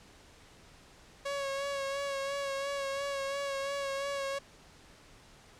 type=tone with vibrato; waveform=sawtooth; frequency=554.4 Hz; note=C#5; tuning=in tune; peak=-29 dBFS; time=1.25-4.39 s; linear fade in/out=10 ms; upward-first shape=sine; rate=2.9 Hz; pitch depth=28 cents each way; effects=pink hiss -57 dBFS RMS until 5.59 s + low-pass 8000 Hz 12 dB/octave